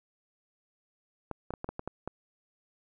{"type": "clicks", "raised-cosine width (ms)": 1, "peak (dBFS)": -21, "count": 8, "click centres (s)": [1.313, 1.506, 1.538, 1.644, 1.69, 1.794, 1.876, 2.076], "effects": []}